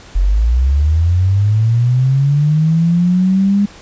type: linear sweep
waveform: sine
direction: up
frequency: 42.77 to 204.7 Hz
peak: -9 dBFS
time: 0.15-3.66 s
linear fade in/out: 10 ms
effects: pink hiss -39 dBFS RMS until 3.81 s + resampled to 16000 Hz